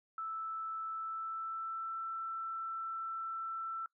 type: tone with pitch glide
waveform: sine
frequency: 1317 to 1333.8 Hz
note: E6 to E6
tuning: -2 to +20 cents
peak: -37 dBFS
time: 0.18-3.86 s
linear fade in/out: 2 ms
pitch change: +22 cents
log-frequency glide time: 0.92-1.98 s
effects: noise-tail reverb RT60 0.1 s tail -21 dB re dry